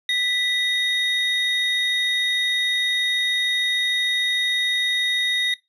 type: tone pair together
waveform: triangle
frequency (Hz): 1975.5 / 3729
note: B6 / A#7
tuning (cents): 0 / 0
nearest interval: major seventh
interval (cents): 1100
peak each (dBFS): -22 / -19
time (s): 0.09-5.54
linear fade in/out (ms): 2
effects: noise-tail reverb RT60 0.2 s tail -22 dB re dry + resampled to 32000 Hz